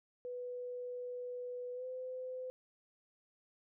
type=tone with pitch glide; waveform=sine; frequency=493.9 to 510.4 Hz; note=B4 to C5; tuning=0 to -43 cents; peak=-40 dBFS; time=0.25-2.5 s; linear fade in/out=0 ms; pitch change=+57 cents; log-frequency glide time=1.74-1.85 s; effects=none